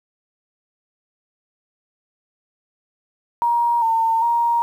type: tone with pitch steps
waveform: sine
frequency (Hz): 945 / 905 / 939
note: A#5 / A5 / A#5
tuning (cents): +23 / +48 / +12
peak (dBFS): -15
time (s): 3.42-4.62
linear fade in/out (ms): 0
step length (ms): 400
effects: 8-bit